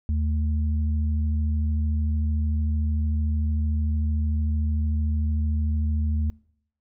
sine tone pair together, 77.78 / 220 Hz, D#2 / A3, 0 / 0 cents, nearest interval octave + tritone, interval 1800 cents, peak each -21 / -33 dBFS, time 0.09-6.3 s, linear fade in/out 0 ms, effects noise-tail reverb RT60 0.7 s tail -24 dB re dry

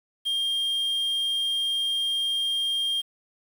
triangle tone, 3209 Hz, G7, 40 cents sharp, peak -22 dBFS, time 0.25-3.02 s, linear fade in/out 20 ms, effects 8-bit

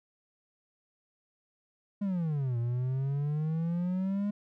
triangle exponential two-way sweep, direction down then up, 207.7 to 116.54 to 207.7 Hz, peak -26 dBFS, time 2.01-4.31 s, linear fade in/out 10 ms, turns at 2.58 s, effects none

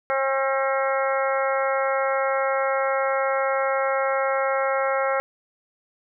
harmonic tone with a mistuned harmonic, 269.6 Hz, C#4, 48 cents flat, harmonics 2 / 3 / 4 / 5 / 6 / 7 / 8, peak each -23 / -28 / -31 / -27 / -34 / -33 / -33 dBFS, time 0.1-5.2 s, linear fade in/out 0 ms, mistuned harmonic 6, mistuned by -26 cents, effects none

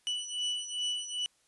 40% pulse beating tone pair, 2960 / 2962.5 Hz, F#7 / F#7, 0 / +1 cents, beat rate 2.5 Hz, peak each -34 / -35 dBFS, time 0.07-1.26 s, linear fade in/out 0 ms, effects white hiss -69 dBFS RMS until 1.47 s + resampled to 24000 Hz

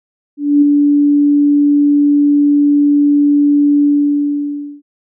sine tone with ADSR envelope, 289.6 Hz, D4, 24 cents flat, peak -4 dBFS, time 0.37-4.82 s, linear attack 250 ms, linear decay 9 ms, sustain -3 dB, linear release 980 ms, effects none

